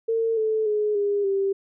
sine tone with pitch steps, 453.4 / 437.2 / 421.6 / 406.5 / 392 Hz, A#4 / A4 / G#4 / G#4 / G4, -48 / -11 / +26 / -37 / 0 cents, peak -20 dBFS, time 0.08-1.53 s, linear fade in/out 10 ms, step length 290 ms, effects none

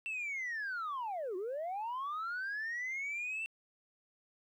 sine linear two-way sweep, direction down then up, 2699 to 349.2 to 2699 Hz, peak -34 dBFS, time 0.06-3.46 s, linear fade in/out 0 ms, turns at 1.36 s, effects tanh soft clip ceiling -34 dBFS + 12-bit

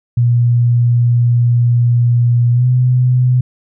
sine tone with pitch glide, 120 to 125.75 Hz, B2 to B2, -49 to +32 cents, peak -8 dBFS, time 0.17-3.41 s, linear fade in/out 5 ms, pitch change +81 cents, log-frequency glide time 2.52-2.66 s, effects none

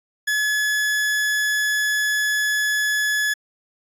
40% pulse tone, 1705 Hz, G#6, 45 cents sharp, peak -18 dBFS, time 0.27-3.34 s, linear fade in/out 10 ms, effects resampled to 32000 Hz

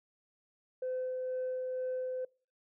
sine tone with tremolo, 511 Hz, C5, 41 cents flat, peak -31 dBFS, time 0.82-2.25 s, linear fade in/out 5 ms, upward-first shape sine, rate 2.1 Hz, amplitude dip 25%, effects noise-tail reverb RT60 0.4 s tail -26 dB re dry + tanh soft clip ceiling -30 dBFS

